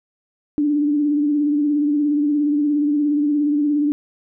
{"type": "tone with vibrato", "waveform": "sine", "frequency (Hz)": 293.7, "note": "D4", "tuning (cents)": 0, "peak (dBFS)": -15, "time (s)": [0.58, 3.92], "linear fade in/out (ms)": 0, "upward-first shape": "sine", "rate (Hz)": 17, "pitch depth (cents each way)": 43, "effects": []}